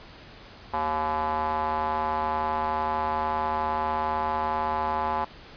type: tone with band-pass filter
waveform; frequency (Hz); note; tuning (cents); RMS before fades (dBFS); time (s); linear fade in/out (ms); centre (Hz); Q
square; 77.78; D#2; 0; -27; 0.73-5.25; 10; 920; 5
effects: pink hiss -47 dBFS RMS until 5.56 s + resampled to 11025 Hz